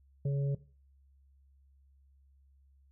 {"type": "harmonic tone", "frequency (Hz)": 139.8, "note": "C#3", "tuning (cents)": 15, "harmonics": [1, 3, 4], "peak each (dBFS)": [-28, -42, -45], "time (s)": [0.25, 0.55], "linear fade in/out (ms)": 5, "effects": ["noise-tail reverb RT60 0.4 s tail -18 dB re dry", "added 68 Hz sine -61 dBFS peak until 2.91 s"]}